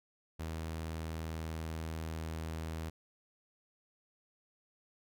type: tone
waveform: sawtooth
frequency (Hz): 80.4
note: E2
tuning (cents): -43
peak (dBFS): -34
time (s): 0.39-2.9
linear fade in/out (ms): 10
effects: none